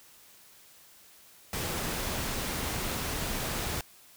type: noise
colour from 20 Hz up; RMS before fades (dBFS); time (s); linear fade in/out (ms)
pink; -33; 1.53-3.81; 2
effects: white hiss -56 dBFS RMS until 4.16 s